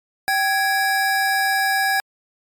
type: tone pair together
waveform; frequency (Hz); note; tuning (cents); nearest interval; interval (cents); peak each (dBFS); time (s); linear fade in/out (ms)
square; 777.2 / 1661.2; G5 / G#6; -15 / 0; octave + minor second; 1315; -21 / -20; 0.28-2; 0
effects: MP3 96 kbps